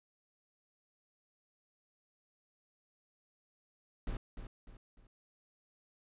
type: noise with echo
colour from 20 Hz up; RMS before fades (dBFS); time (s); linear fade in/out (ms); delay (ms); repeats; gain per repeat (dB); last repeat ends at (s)
brown; -37; 4.07-4.17; 2; 300; 3; -8; 5.07
effects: resampled to 8000 Hz